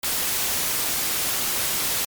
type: noise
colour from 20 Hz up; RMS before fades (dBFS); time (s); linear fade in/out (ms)
white; -24; 0.03-2.05; 5
effects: MP3 96 kbps